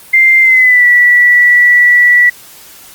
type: tone with pitch glide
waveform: sine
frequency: 2093 to 1952.8 Hz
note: C7 to B6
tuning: 0 to -20 cents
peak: -3 dBFS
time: 0.13-2.3 s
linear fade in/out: 10 ms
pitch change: -120 cents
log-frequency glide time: 0.41-0.86 s
effects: white hiss -36 dBFS RMS until 2.94 s + Opus 32 kbps